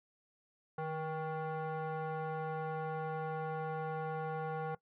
sine tone with frequency modulation, 155.56 Hz, D#3, in tune, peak -34 dBFS, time 0.78-4.75 s, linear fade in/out 5 ms, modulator 633 Hz, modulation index 1.5, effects noise-tail reverb RT60 0.1 s tail -20 dB re dry + tanh soft clip ceiling -33 dBFS

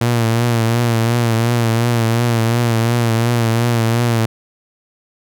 sawtooth tone with vibrato, 116.54 Hz, A#2, in tune, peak -9 dBFS, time 0.01-4.26 s, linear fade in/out 5 ms, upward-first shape triangle, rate 2.8 Hz, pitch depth 64 cents each way, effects none

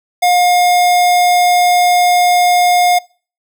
square tone, 713 Hz, F5, 36 cents sharp, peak -9 dBFS, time 0.22-2.99 s, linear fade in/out 10 ms, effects noise-tail reverb RT60 0.4 s tail -24 dB re dry

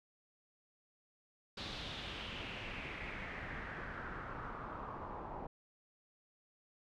pink noise with low-pass filter sweep, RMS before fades -45 dBFS, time 1.57-5.47 s, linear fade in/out 5 ms, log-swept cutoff 4000 to 880 Hz, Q 3.3, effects none

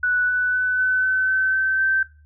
sine tone with pitch steps, 1480 / 1490.3 / 1500.7 / 1511.1 / 1521.6 / 1532.2 / 1542.8 / 1553.6 Hz, F#6 / F#6 / F#6 / F#6 / F#6 / G6 / G6 / G6, 0 / +12 / +24 / +36 / +48 / -40 / -28 / -16 cents, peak -17 dBFS, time 0.03-2.03 s, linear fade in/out 5 ms, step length 250 ms, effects noise-tail reverb RT60 0.3 s tail -17 dB re dry + added 75 Hz sine -48 dBFS peak until 2.25 s

